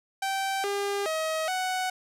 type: tone with pitch steps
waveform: sawtooth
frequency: 777 / 402.2 / 635 / 743 Hz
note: G5 / G4 / D#5 / F#5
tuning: -16 / +44 / +35 / +7 cents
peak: -23 dBFS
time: 0.22-1.9 s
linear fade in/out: 5 ms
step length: 420 ms
effects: low-pass 12000 Hz 12 dB/octave